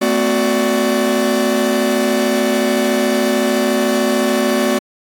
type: tone cluster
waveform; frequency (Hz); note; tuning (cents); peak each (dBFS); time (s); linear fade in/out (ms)
45% pulse; 222.2 / 255.9 / 370.4 / 583; A3 / C4 / F#4 / D5; +17 / -38 / +2 / -13; -19; 0.01-4.79; 10
effects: AAC 64 kbps